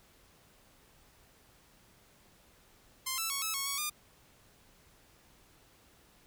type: tone with pitch steps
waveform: 5% pulse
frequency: 1049 / 1324 / 1108 / 1298 / 1100 / 1117 / 1208 Hz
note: C6 / E6 / C#6 / E6 / C#6 / C#6 / D6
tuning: +4 / +7 / -1 / -27 / -14 / +13 / +48 cents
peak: -21 dBFS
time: 3.06-3.9 s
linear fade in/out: 10 ms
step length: 120 ms
effects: pink hiss -63 dBFS RMS until 6.26 s